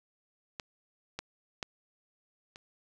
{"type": "clicks", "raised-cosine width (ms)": 0.2, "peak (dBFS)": [-20, -19, -17, -30], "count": 4, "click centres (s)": [0.598, 1.19, 1.628, 2.559], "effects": []}